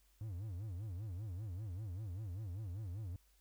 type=tone with vibrato; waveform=triangle; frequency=98 Hz; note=G2; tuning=in tune; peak=-39 dBFS; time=0.21-3.16 s; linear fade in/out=0 ms; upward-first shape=sine; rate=5.1 Hz; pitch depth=240 cents each way; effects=added 50 Hz sine -69 dBFS peak until 3.4 s + white hiss -74 dBFS RMS until 3.4 s